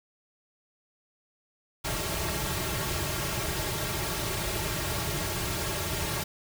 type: noise with comb filter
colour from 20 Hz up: pink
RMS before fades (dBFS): -31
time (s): 1.84-6.24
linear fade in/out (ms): 10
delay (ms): 4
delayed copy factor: -0.8
effects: none